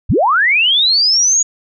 sine linear sweep, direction up, 30.87 to 6830 Hz, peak -9 dBFS, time 0.09-1.43 s, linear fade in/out 10 ms, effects none

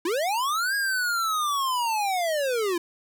square linear two-way sweep, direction up then down, 311.1 to 1651 to 330.9 Hz, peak -24 dBFS, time 0.05-2.78 s, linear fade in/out 5 ms, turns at 0.75 s, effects none

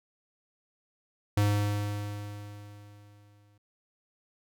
square tone with exponential decay, 103.1 Hz, G#2, 12 cents flat, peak -22 dBFS, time 1.37-3.58 s, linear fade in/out 5 ms, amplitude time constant 480 ms, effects none

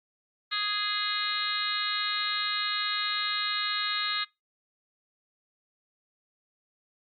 harmonic tone, 415.3 Hz, G#4, in tune, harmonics 3 / 4 / 5 / 6 / 7 / 8 / 9 / 10, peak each -34 / -35 / -37 / -42 / -41 / -40 / -33 / -33 dBFS, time 0.51-4.25 s, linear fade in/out 20 ms, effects noise-tail reverb RT60 0.2 s tail -22 dB re dry + Opus 48 kbps

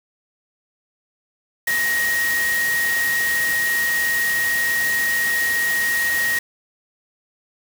sine tone in noise, 1881 Hz, A#6, 15 cents sharp, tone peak -18 dBFS, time 1.67-6.39 s, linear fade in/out 5 ms, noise white, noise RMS -27 dBFS, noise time 1.67-6.39 s, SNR +6 dB, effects none

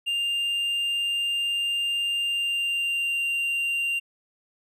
triangle tone with pitch glide, 2798 to 2777 Hz, F7 to F7, +3 to -10 cents, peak -22 dBFS, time 0.06-4 s, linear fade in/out 20 ms, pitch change -13 cents, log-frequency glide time 2.17-3.26 s, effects none

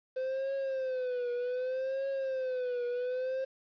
triangle tone with vibrato, 514 Hz, C5, 31 cents flat, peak -29 dBFS, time 0.16-3.45 s, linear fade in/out 10 ms, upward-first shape triangle, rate 0.65 Hz, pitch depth 110 cents each way, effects resampled to 11025 Hz + 10-bit

